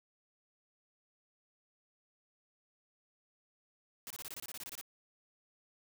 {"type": "noise bursts", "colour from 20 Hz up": "white", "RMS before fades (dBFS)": -45, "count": 13, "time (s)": [4.07, 4.812], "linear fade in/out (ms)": 0, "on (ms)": 34, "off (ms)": 25, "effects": []}